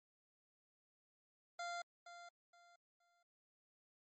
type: tone with echo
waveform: 25% pulse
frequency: 694 Hz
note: F5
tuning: 11 cents flat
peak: -39 dBFS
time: 1.59-1.82 s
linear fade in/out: 5 ms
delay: 470 ms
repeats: 3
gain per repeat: -11 dB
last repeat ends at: 3.23 s
effects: MP3 32 kbps